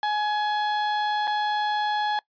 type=tone with dropouts; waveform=35% pulse; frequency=841 Hz; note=G#5; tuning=22 cents sharp; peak=-21 dBFS; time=0.03-2.19 s; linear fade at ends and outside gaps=1 ms; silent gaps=1.272-1.276 s; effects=noise-tail reverb RT60 0.1 s tail -23 dB re dry + resampled to 11025 Hz